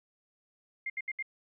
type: tone bursts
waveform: sine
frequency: 2113 Hz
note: C7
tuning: 16 cents sharp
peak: -32 dBFS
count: 4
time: 0.86-1.226 s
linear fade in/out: 5 ms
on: 39 ms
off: 70 ms
effects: none